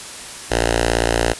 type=tone with notch filter; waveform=5% pulse; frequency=57.6 Hz; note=A#1; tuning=20 cents flat; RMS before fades=-18 dBFS; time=0.5-1.34 s; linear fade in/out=20 ms; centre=180 Hz; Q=0.64; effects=white hiss -33 dBFS RMS until 1.39 s + resampled to 24000 Hz